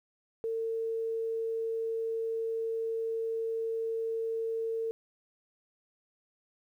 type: tone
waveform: sine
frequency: 452 Hz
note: A4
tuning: 47 cents sharp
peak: -30 dBFS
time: 0.44-4.91 s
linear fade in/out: 0 ms
effects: 11-bit